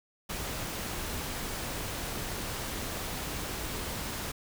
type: noise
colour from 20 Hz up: pink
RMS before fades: -36 dBFS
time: 0.29-4.32 s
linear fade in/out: 10 ms
effects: none